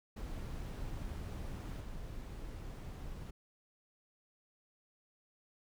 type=noise with level steps; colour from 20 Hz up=brown; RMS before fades=-42 / -45 dBFS; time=0.16-3.31 s; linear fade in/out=10 ms; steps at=1.8 s; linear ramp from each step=10 ms; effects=none